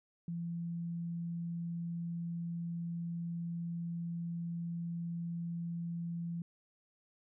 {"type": "tone", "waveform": "sine", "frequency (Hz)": 169.7, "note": "F3", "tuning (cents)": -49, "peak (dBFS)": -36, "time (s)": [0.28, 6.42], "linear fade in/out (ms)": 2, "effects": []}